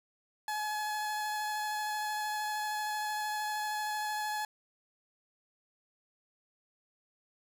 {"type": "tone with vibrato", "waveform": "30% pulse", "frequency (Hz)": 849, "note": "G#5", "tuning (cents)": 38, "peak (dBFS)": -30, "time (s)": [0.48, 4.45], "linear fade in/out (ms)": 2, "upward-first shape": "square", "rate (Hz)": 13, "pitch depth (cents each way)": 9, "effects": []}